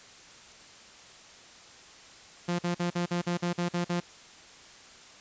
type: tone bursts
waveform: sawtooth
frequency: 174.61 Hz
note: F3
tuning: in tune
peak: -23 dBFS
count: 10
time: 2.48-4.003 s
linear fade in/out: 10 ms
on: 110 ms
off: 47 ms
effects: white hiss -51 dBFS RMS until 5.2 s + resampled to 16000 Hz